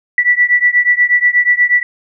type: beating tone pair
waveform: sine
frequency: 1956 / 1964.3 Hz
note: B6 / B6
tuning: -17 / -10 cents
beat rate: 8.3 Hz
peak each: -11 / -12 dBFS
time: 0.18-1.83 s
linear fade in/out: 2 ms
effects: none